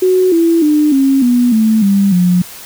sine tone with pitch steps, 370 / 333.5 / 300.5 / 270.9 / 244.1 / 220 / 198.28 / 178.7 Hz, F#4 / E4 / D4 / C#4 / B3 / A3 / G3 / F3, 0 / +20 / +40 / -40 / -20 / 0 / +20 / +40 cents, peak -7 dBFS, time 0.02-2.42 s, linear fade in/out 5 ms, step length 300 ms, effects white hiss -32 dBFS RMS until 2.65 s

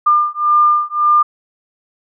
sine beating tone pair, 1200 / 1201.8 Hz, D6 / D6, +37 / +40 cents, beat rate 1.8 Hz, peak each -13 dBFS, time 0.06-1.23 s, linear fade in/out 10 ms, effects none

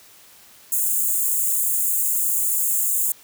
white high-pass noise, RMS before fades -21 dBFS, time 0.72-3.12 s, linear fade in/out 2 ms, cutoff 6800 Hz, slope 96 dB/octave, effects white hiss -49 dBFS RMS until 3.23 s

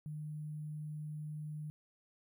sine tone with sample-and-hold, 151.8 Hz, D#3, 42 cents flat, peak -40 dBFS, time 0.06-1.7 s, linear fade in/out 0 ms, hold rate 11025 Hz, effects none

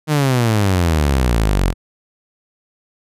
sawtooth exponential sweep, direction down, 156.9 to 42.35 Hz, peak -9 dBFS, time 0.07-1.74 s, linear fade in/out 50 ms, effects resampled to 32000 Hz

